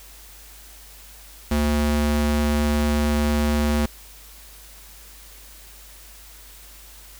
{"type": "ring-modulated tone", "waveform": "square", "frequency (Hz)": 147.7, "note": "D3", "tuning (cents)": 10, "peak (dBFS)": -16, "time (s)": [1.51, 3.86], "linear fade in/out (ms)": 5, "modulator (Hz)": 78.4, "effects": ["added 50 Hz sine -46 dBFS peak until 7.19 s", "white hiss -46 dBFS RMS until 7.19 s"]}